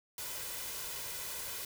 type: noise with comb filter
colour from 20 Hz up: white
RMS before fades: -41 dBFS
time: 0.18-1.65 s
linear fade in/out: 2 ms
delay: 2 ms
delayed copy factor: +0.5
effects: none